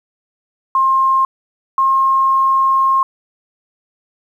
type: tone pair in turn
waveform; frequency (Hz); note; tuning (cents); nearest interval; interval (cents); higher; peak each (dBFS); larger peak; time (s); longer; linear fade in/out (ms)
sine; 1063 / 1070.4; C6 / C6; +27 / +39; unison; 12; second; -10 / -10; neither; 0.75-1.25 / 1.78-3.03; second; 2
effects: 8-bit